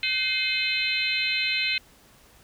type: harmonic tone with a mistuned harmonic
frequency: 510 Hz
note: C5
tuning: 44 cents flat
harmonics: 3 / 4 / 5 / 6 / 7 / 8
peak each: -37 / -29 / -27 / -32 / -34 / -29 dBFS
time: 0.03-1.78 s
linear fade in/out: 2 ms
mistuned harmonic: 4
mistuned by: +55 cents
effects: pink hiss -55 dBFS RMS until 2.43 s